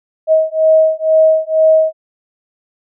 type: beating tone pair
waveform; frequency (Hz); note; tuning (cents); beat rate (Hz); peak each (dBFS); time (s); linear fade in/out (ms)
sine; 633 / 635.1; D#5 / D#5; +30 / +35; 2.1; -11; 0.27-1.93; 50
effects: none